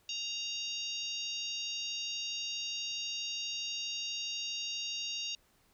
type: harmonic tone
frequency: 932.3 Hz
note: A#5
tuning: in tune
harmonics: 3 / 4 / 5 / 6 / 7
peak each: -39 / -41 / -43 / -45 / -46 dBFS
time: 0.09-5.35 s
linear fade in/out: 2 ms
effects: pink hiss -69 dBFS RMS until 5.73 s